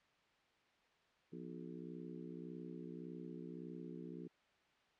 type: harmonic tone with a mistuned harmonic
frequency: 61.74 Hz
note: B1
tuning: in tune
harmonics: 3 / 4 / 5 / 6 / 7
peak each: -51 / -53 / -53 / -54 / -57 dBFS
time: 1.32-4.28 s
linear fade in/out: 10 ms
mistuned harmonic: 3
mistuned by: -140 cents
effects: white hiss -73 dBFS RMS until 4.99 s + low-pass 3000 Hz 12 dB/octave